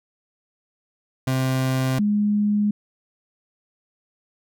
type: tone pair in turn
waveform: 30% pulse / sine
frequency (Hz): 130.81 / 207.6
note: C3 / G#3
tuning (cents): 0 / 0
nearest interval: minor sixth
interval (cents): 800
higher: second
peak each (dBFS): -17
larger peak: neither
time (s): 1.27-1.99 / 1.99-2.71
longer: neither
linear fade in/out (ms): 5
effects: none